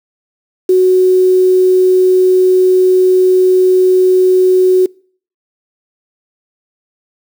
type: tone with quantisation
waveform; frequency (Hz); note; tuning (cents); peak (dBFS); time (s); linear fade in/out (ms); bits
sine; 370; F#4; 0; -5; 0.69-4.86; 5; 5
effects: noise-tail reverb RT60 0.5 s tail -26 dB re dry